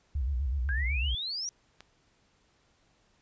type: tone with vibrato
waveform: sine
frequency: 66 Hz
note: C2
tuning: 16 cents sharp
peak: -27 dBFS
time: 0.15-1.15 s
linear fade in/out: 5 ms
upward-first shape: square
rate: 8 Hz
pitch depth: 140 cents each way
type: exponential sweep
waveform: sine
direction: up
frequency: 1568 to 5910 Hz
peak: -32 dBFS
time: 0.69-1.49 s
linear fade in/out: 0 ms
type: click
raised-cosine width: 0.2 ms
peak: -29 dBFS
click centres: 1.806 s
effects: pink hiss -68 dBFS RMS until 3.21 s + resampled to 16000 Hz